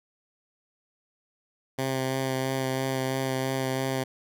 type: tone with vibrato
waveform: 10% pulse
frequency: 132.1 Hz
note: C3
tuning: 17 cents sharp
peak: -18 dBFS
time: 1.78-4.04 s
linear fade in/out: 10 ms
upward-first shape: sine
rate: 3 Hz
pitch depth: 15 cents each way
effects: none